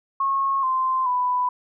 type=tone with pitch steps; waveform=sine; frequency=1090 / 1040.8 / 993.8 Hz; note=C#6 / C6 / B5; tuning=-29 / -9 / +11 cents; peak=-19 dBFS; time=0.2-1.49 s; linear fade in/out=5 ms; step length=430 ms; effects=none